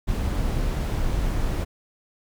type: noise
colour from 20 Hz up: brown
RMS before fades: -24 dBFS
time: 0.07-1.65 s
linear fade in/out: 20 ms
effects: none